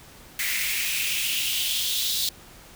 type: noise with high-pass filter sweep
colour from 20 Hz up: white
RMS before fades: -26 dBFS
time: 0.39-2.29 s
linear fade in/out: 2 ms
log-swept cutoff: 2000 to 3900 Hz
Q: 4.2
effects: pink hiss -48 dBFS RMS until 2.75 s